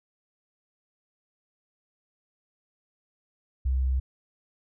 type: tone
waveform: sine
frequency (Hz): 65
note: C2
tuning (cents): -11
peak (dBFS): -22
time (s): 3.65-4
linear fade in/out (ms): 10
effects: none